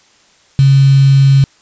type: tone with quantisation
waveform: sine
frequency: 136.5 Hz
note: C#3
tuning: 26 cents flat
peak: -4 dBFS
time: 0.59-1.44 s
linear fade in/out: 0 ms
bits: 4
effects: white hiss -49 dBFS RMS until 1.61 s + resampled to 16000 Hz